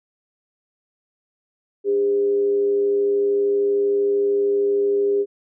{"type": "tone with frequency modulation", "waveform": "sine", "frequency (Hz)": 403.7, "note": "G#4", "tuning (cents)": -49, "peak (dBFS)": -16, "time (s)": [1.84, 5.26], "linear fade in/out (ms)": 50, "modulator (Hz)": 113, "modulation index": 0.22, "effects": []}